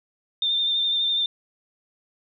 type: tone with vibrato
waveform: sine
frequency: 3600 Hz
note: A7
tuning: 39 cents sharp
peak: -20 dBFS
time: 0.42-1.26 s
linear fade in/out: 2 ms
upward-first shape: sine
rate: 12 Hz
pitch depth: 26 cents each way
effects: none

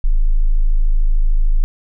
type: tone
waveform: sine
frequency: 26.74 Hz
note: A0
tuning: 49 cents flat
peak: -9 dBFS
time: 0.04-1.64 s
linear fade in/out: 0 ms
effects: none

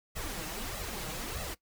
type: noise with flanger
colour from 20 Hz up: pink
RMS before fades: -38 dBFS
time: 0.15-1.55 s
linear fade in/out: 20 ms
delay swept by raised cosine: 1.5 to 6.5 ms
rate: 1.6 Hz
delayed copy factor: +0.8
effects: noise-tail reverb RT60 0.1 s tail -19 dB re dry

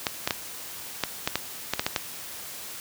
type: clicks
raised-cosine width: 0.2 ms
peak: -6 dBFS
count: 10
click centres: 0.068 / 0.275 / 0.308 / 1.037 / 1.275 / 1.356 / 1.736 / 1.795 / 1.865 / 1.962 s
effects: white hiss -39 dBFS RMS until 2.8 s + high-pass 60 Hz 12 dB/octave

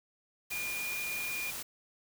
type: tone in noise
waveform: sine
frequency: 2422 Hz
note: D#7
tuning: 47 cents flat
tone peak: -35 dBFS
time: 0.51-1.51 s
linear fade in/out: 10 ms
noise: white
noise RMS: -40 dBFS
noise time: 0.5-1.63 s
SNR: +2 dB
effects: none

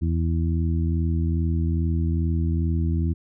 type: harmonic tone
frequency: 82.41 Hz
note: E2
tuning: in tune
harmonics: 1 / 2 / 3 / 4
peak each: -21 / -27 / -31 / -33 dBFS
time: 0.01-3.14 s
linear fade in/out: 20 ms
effects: none

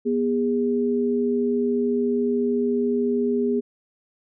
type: tone pair together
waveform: sine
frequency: 243.1 / 409.2 Hz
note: B3 / G#4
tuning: -27 / -26 cents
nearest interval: major sixth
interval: 901 cents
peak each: -22 dBFS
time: 0.05-3.61 s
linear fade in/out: 20 ms
effects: none

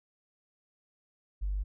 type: tone with tanh clipping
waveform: triangle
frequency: 49 Hz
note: G1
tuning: in tune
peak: -29 dBFS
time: 1.41-1.64 s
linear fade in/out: 20 ms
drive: 4 dB
effects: none

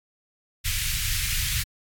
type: band-stop noise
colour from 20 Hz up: pink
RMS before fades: -26 dBFS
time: 0.64-1.64 s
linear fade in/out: 20 ms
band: 110 to 1900 Hz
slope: 24 dB/octave
effects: AAC 64 kbps

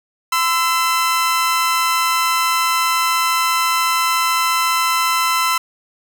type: tone pair together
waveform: sawtooth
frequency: 1023.8 / 1327 Hz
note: C6 / E6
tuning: -38 / +11 cents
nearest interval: major third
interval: 449 cents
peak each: -14 dBFS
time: 0.32-5.58 s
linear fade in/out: 5 ms
effects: none

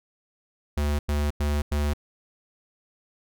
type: tone bursts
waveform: square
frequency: 73.42 Hz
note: D2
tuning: in tune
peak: -23 dBFS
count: 4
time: 0.77-1.935 s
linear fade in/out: 5 ms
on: 220 ms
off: 95 ms
effects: none

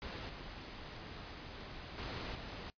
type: noise with level steps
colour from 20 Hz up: pink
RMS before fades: -44 / -48 / -42 / -46 dBFS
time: 0.02-2.7 s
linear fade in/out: 0 ms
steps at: 0.29 / 1.98 / 2.35 s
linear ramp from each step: 2 ms
effects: noise-tail reverb RT60 0.1 s tail -22 dB re dry + resampled to 11025 Hz

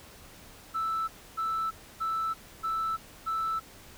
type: tone bursts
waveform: sine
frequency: 1318.5 Hz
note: E6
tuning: in tune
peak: -26 dBFS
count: 5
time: 0.74-3.6 s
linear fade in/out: 20 ms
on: 340 ms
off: 290 ms
effects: tanh soft clip ceiling -25 dBFS + pink hiss -51 dBFS RMS until 3.97 s

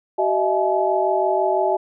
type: tone cluster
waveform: sine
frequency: 379.2 / 620 / 666 / 853 Hz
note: F#4 / D#5 / E5 / G#5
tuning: +43 / -6 / +18 / +46 cents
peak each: -22 dBFS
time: 0.18-1.77 s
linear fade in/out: 10 ms
effects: none

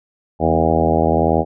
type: harmonic tone with a mistuned harmonic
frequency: 80.7 Hz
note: E2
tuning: 36 cents flat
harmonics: 1 / 2 / 3 / 4 / 5 / 6 / 7 / 8 / 9 / 10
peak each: -22 / -22 / -22 / -22 / -22 / -22 / -22 / -22 / -22 / -22 dBFS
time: 0.39-1.45 s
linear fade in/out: 50 ms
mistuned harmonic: 2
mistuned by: +34 cents
effects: none

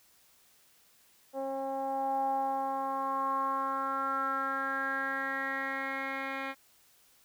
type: tone with low-pass filter sweep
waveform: 10% pulse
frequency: 270 Hz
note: C#4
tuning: 45 cents flat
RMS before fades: -33 dBFS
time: 1.33-6.55 s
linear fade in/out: 50 ms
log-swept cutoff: 640 to 2500 Hz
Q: 6.3
effects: white hiss -64 dBFS RMS until 7.24 s

